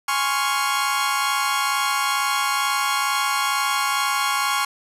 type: chord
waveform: sawtooth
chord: Db major seventh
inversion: second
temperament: equal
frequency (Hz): 830.6 / 1046.5 / 1108.7 / 1396.9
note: Ab5 / C6 / Db6 / F6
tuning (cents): 0 / 0 / 0 / 0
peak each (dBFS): -23 / -24 / -19 / -23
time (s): 0.08-4.65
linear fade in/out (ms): 5
effects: resampled to 32000 Hz + 7-bit